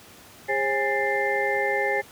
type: tone cluster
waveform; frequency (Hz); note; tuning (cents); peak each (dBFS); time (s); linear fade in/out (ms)
sine; 406.6 / 538 / 821 / 1773 / 2091; G#4 / C5 / G#5 / A6 / C7; -37 / +48 / -20 / +13 / -2; -28; 0.48-2.02; 20
effects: pink hiss -48 dBFS RMS until 2.11 s + high-pass 100 Hz 12 dB/octave